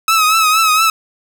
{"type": "tone with vibrato", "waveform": "sawtooth", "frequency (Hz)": 1286, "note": "E6", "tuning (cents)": -43, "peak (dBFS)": -6, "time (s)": [0.08, 0.9], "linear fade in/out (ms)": 2, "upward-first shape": "triangle", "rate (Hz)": 4.3, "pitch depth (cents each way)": 69, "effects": []}